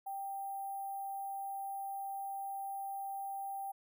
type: tone with sample-and-hold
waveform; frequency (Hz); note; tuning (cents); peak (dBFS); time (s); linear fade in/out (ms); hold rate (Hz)
sine; 788; G5; +9; -38; 0.06-3.72; 10; 11025
effects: none